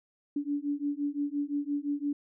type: beating tone pair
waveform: sine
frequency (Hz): 285.4 / 291.2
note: D4 / D4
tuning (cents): -49 / -15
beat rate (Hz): 5.8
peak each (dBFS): -32 / -32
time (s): 0.36-2.13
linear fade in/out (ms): 5
effects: none